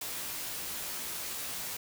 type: noise with comb filter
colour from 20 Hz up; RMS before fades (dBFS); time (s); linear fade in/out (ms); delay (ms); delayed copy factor
white; -38; 0.01-1.77; 5; 16; +0.8
effects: none